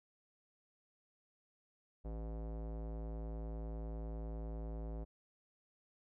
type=tone with low-pass filter; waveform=square; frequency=55 Hz; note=A1; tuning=in tune; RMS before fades=-43 dBFS; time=2.04-5.05 s; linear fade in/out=20 ms; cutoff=620 Hz; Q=1.6; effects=none